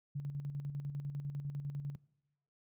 sine tone with tremolo, 142.7 Hz, D3, 49 cents flat, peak -35 dBFS, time 0.15-1.96 s, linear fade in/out 10 ms, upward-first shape square, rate 10 Hz, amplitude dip 50%, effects noise-tail reverb RT60 1.0 s tail -23 dB re dry

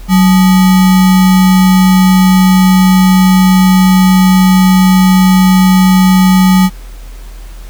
sine tone with sample-and-hold, 186.5 Hz, F#3, 14 cents sharp, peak -3 dBFS, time 0.08-6.7 s, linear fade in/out 50 ms, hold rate 1050 Hz, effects added 41 Hz sine -25 dBFS peak until 7.69 s + pink hiss -39 dBFS RMS until 7.69 s

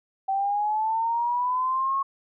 sine linear sweep, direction up, 769 to 1099 Hz, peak -22 dBFS, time 0.28-2.03 s, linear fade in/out 10 ms, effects none

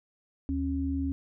sine tone pair together, 76.5 / 272.6 Hz, D#2 / C#4, -29 / -29 cents, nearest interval octave + minor seventh, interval 2200 cents, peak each -31 / -29 dBFS, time 0.49-1.12 s, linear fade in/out 0 ms, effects none

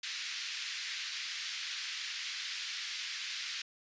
white band-pass noise, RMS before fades -40 dBFS, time 0.03-3.62 s, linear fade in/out 5 ms, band 1700 to 5200 Hz, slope 24 dB/octave, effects resampled to 16000 Hz

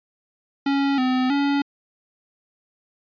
square tone with pitch steps, 277.8 / 255.7 / 282.4 Hz, C#4 / C4 / C#4, +4 / -40 / +32 cents, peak -19 dBFS, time 0.66-1.62 s, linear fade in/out 5 ms, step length 320 ms, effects resampled to 11025 Hz

